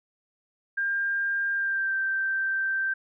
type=tone with pitch glide; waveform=sine; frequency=1600 to 1564.4 Hz; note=G6 to G6; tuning=+35 to -4 cents; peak=-24 dBFS; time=0.77-2.94 s; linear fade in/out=10 ms; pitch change=-39 cents; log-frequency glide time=1.53-1.95 s; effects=none